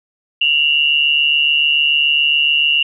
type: tone pair together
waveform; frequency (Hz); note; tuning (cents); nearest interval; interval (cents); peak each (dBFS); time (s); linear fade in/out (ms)
sine; 2746 / 2893; F7 / F#7; -30 / -40; minor second; 90; -14; 0.41-2.83; 5
effects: none